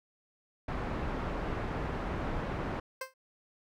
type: low-pass noise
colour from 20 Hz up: pink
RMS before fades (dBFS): -35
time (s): 0.68-2.8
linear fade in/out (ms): 5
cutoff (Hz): 1500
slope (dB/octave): 12
type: tone with exponential decay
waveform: 15% pulse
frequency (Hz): 523.3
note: C5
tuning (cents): 0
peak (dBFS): -26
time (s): 3.01-3.14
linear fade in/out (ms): 5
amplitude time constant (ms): 27
effects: none